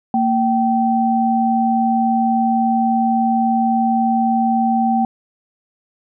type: tone pair together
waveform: sine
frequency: 230 / 773.6 Hz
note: A#3 / G5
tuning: -23 / -23 cents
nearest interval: octave + major sixth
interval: 2100 cents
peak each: -16 dBFS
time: 0.14-5.05 s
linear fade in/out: 2 ms
effects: none